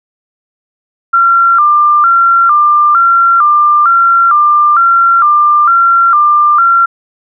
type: tone with vibrato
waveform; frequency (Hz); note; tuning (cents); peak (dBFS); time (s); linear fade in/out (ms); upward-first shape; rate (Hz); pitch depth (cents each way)
sine; 1278; D#6; +46; -4; 1.13-6.86; 10; square; 1.1; 120
effects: none